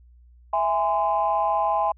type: chord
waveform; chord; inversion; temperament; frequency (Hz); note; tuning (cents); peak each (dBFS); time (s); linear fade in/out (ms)
sine; E augmented; none; just; 659.3 / 824.1 / 1030.1; E5 / G#5 / B#5; 0 / -14 / -27; -25 / -22 / -24; 0.53-1.92; 5
effects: tanh soft clip ceiling -11 dBFS + added 60 Hz sine -49 dBFS peak until 1.97 s